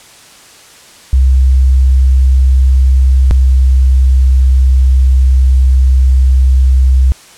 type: tone pair in turn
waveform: sine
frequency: 65.3 / 64.95 Hz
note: C2 / C2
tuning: -3 / -12 cents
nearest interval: unison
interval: 9 cents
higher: first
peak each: -4 dBFS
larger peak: neither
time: 1.13-3.31 / 3.31-7.12 s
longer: second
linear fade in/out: 0 ms
effects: white hiss -38 dBFS RMS until 7.37 s + low-pass 9000 Hz 12 dB/octave